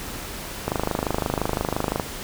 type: click train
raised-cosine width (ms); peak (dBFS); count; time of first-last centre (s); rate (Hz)
1; -8; 35; 0.68-1.998; 25.8
effects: pink hiss -34 dBFS RMS until 2.23 s